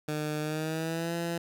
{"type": "tone with pitch glide", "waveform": "15% pulse", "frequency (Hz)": [151.8, 169.41], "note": ["D#3", "E3"], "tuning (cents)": [-42, 48], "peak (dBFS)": -24, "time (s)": [0.08, 1.38], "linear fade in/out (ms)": 5, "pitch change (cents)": 190, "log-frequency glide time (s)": [0.41, 1.14], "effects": []}